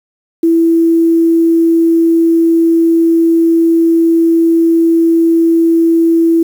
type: tone with quantisation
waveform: sine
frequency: 331.3 Hz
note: E4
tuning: 9 cents sharp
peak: -6 dBFS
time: 0.43-6.43 s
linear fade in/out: 5 ms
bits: 6
effects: none